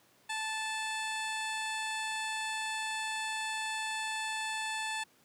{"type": "tone with low-pass filter", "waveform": "15% pulse", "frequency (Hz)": 876, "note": "A5", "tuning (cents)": -8, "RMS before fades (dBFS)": -36, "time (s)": [0.29, 5.04], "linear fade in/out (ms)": 10, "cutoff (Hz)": 8200, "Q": 1.3, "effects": ["pink hiss -65 dBFS RMS until 5.24 s", "high-pass 150 Hz 12 dB/octave"]}